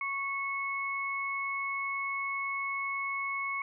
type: tone pair together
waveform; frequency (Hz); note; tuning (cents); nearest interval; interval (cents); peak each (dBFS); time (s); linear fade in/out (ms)
sine; 1107 / 2197; C#6 / C#7; -3 / -16; octave; 1187; -35 / -33; 0.01-3.62; 2
effects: none